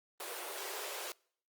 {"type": "high-pass noise", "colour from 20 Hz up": "pink", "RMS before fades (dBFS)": -42, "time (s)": [0.2, 1.12], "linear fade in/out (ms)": 2, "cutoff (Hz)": 350, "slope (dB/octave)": 96, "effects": ["noise-tail reverb RT60 0.6 s tail -26 dB re dry", "Opus 32 kbps"]}